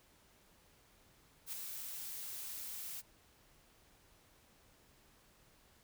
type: noise with ADSR envelope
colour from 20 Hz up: blue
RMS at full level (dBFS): -41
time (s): 1.46-3.02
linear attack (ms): 61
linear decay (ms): 14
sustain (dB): -4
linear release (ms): 28
effects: pink hiss -67 dBFS RMS until 5.83 s